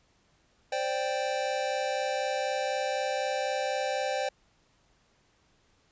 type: chord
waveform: square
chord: C suspended second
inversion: none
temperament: equal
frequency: 523.3 / 587.3 / 784 Hz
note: C5 / D5 / G5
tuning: 0 / 0 / 0 cents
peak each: -33 / -34 / -33 dBFS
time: 0.72-4.29 s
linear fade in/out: 5 ms
effects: pink hiss -67 dBFS RMS until 5.91 s + resampled to 16000 Hz